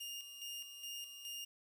sawtooth tone with tremolo, 2828 Hz, F7, 21 cents sharp, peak -40 dBFS, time 0-1.45 s, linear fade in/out 10 ms, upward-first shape square, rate 2.4 Hz, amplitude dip 55%, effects 11-bit

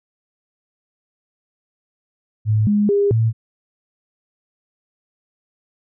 sine tone with pitch steps, 107.7 / 206.9 / 404.3 / 112.6 Hz, A2 / G#3 / G#4 / A2, -37 / -6 / -46 / +40 cents, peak -13 dBFS, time 2.45-3.33 s, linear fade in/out 50 ms, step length 220 ms, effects none

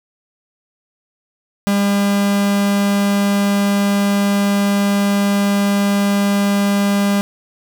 45% pulse tone, 201 Hz, G3, 44 cents sharp, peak -13 dBFS, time 1.67-7.21 s, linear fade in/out 0 ms, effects none

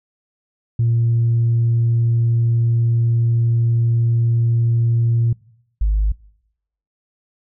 sine tone pair in turn, 116.54 / 51.58 Hz, A#2 / G#1, 0 / -11 cents, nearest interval octave + major second, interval 1411 cents, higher first, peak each -12 dBFS, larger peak neither, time 0.79-5.33 / 5.81-6.12 s, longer first, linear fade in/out 5 ms, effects noise-tail reverb RT60 0.8 s tail -24 dB re dry + tanh soft clip ceiling -10 dBFS

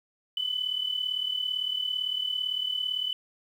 sine tone with amplitude modulation, 3000 Hz, F#7, 23 cents sharp, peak -24 dBFS, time 0.37-3.13 s, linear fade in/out 2 ms, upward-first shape sine, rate 37.8 Hz, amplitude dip 70%, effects 9-bit

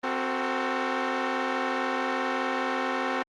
10% pulse chord, F# diminished, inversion second, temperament equal with one note detuned, 261.6 / 370 / 451.6 Hz, C4 / F#4 / A4, 0 / 0 / +45 cents, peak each -20 / -23 / -25 dBFS, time 0.03-3.23 s, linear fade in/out 10 ms, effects low-pass 3000 Hz 12 dB/octave + Opus 24 kbps

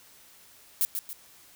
violet noise with echo, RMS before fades -24 dBFS, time 0.81-0.85 s, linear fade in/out 0 ms, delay 140 ms, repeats 2, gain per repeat -7 dB, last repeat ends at 1.13 s, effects white hiss -55 dBFS RMS until 1.55 s

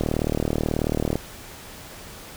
click train, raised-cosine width 2 ms, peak -9 dBFS, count 45, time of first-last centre 0.01-1.156 s, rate 38.4 Hz, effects pink hiss -41 dBFS RMS until 2.36 s

